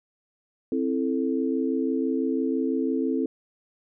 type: chord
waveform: sine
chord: A minor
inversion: first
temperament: just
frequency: 264 / 330 / 440 Hz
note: C4 / E4 / A4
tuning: +16 / +2 / 0 cents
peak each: -25 / -28 / -29 dBFS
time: 0.72-3.26 s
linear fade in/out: 2 ms
effects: none